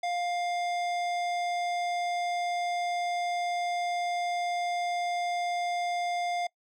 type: tone with hard clipping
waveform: sine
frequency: 703 Hz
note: F5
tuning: 11 cents sharp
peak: -30 dBFS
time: 0.03-6.47 s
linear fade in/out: 5 ms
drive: 15 dB
effects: noise-tail reverb RT60 0.1 s tail -24 dB re dry